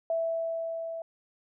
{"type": "tone with level ramp", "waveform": "sine", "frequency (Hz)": 659.3, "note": "E5", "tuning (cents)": 0, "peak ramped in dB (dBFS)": [-25, -34], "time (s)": [0.1, 1.02], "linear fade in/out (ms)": 2, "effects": []}